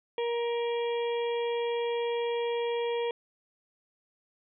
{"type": "harmonic tone", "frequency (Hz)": 471, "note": "A#4", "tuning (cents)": 18, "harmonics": [1, 2, 4, 5, 6, 7], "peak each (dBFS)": [-28, -37, -46, -43, -48, -43], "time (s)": [0.18, 3.11], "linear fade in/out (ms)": 2, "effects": []}